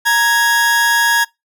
40% pulse tone pair together, 932.3 / 1661.2 Hz, A#5 / G#6, 0 / 0 cents, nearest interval minor seventh, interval 1000 cents, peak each -16 / -11 dBFS, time 0.05-1.25 s, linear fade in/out 20 ms, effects noise-tail reverb RT60 0.2 s tail -24 dB re dry

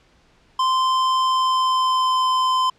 square tone with pitch glide, 1038 to 1028.5 Hz, C6 to C6, -14 to -30 cents, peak -17 dBFS, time 0.59-2.7 s, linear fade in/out 5 ms, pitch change -16 cents, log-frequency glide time 1.25-2.27 s, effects pink hiss -57 dBFS RMS until 2.78 s + low-pass 5000 Hz 12 dB/octave

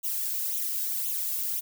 violet noise with flanger, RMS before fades -30 dBFS, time 0.03-1.61 s, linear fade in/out 20 ms, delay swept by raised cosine 0.29 to 1.89 ms, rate 1.9 Hz, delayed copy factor +0.8, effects none

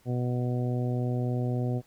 harmonic tone, 123.6 Hz, B2, 2 cents sharp, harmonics 1 / 2 / 3 / 4 / 5 / 6, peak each -27 / -33 / -37 / -39 / -41 / -43 dBFS, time 0.05-1.82 s, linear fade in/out 50 ms, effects pink hiss -63 dBFS RMS until 1.86 s

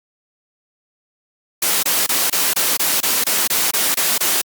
white noise bursts, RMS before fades -17 dBFS, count 12, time 1.62-4.415 s, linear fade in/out 5 ms, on 210 ms, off 25 ms, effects high-pass 200 Hz 12 dB/octave + Opus 48 kbps

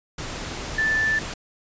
sine tone in noise, 1760 Hz, A6, in tune, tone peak -19 dBFS, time 0.78-1.19 s, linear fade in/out 5 ms, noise pink, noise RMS -32 dBFS, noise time 0.18-1.34 s, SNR +10 dB, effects resampled to 16000 Hz

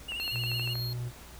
triangle tone with vibrato, 2786 Hz, F7, 5 cents flat, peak -32 dBFS, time 0.08-0.74 s, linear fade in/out 10 ms, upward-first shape triangle, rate 13 Hz, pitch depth 80 cents each way
click train, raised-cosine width 0.5 ms, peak -27 dBFS, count 9, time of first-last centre 0.12-0.755 s, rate 12.6 Hz
square tone with tremolo, 4264 Hz, C8, 32 cents sharp, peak -35 dBFS, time 0.2-0.93 s, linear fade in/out 0 ms, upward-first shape sine, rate 3.7 Hz, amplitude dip 35%
triangle tone with pitch glide, 120.7 to 121.61 Hz, B2 to B2, -39 to -26 cents, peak -30 dBFS, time 0.31-1.12 s, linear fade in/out 50 ms, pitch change +13 cents, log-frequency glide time 0.44-0.75 s
effects added 60 Hz sine -50 dBFS peak until 1.39 s + pink hiss -50 dBFS RMS until 1.39 s

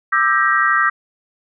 sine chord, E half-diminished seventh, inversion third, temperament just, 1186.7 / 1318.5 / 1582.2 / 1898.7 Hz, D6 / E6 / G6 / Bb6, +18 / 0 / +16 / +31 cents, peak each -18 dBFS, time 0.12-0.9 s, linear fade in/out 10 ms, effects none

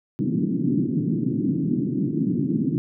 white band-pass noise, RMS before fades -23 dBFS, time 0.19-2.78 s, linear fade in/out 0 ms, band 130 to 320 Hz, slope 48 dB/octave, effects none

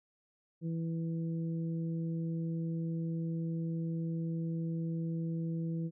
harmonic tone, 164.7 Hz, E3, 1 cent flat, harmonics 1 / 2 / 3, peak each -33 / -42 / -49 dBFS, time 0.61-5.91 s, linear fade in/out 50 ms, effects none

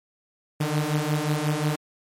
sawtooth beating tone pair, 147.8 / 153.4 Hz, D3 / D#3, +11 / -24 cents, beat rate 5.6 Hz, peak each -22 / -21 dBFS, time 0.6-1.76 s, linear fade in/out 10 ms, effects MP3 64 kbps

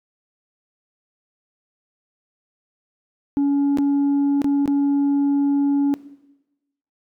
sine tone with dropouts, 282.2 Hz, C#4, 31 cents sharp, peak -13 dBFS, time 3.37-5.94 s, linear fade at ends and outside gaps 0 ms, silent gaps 3.773-3.785 / 4.418-4.444 / 4.658-4.677 s, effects noise-tail reverb RT60 1.0 s tail -19 dB re dry + tanh soft clip ceiling -15 dBFS

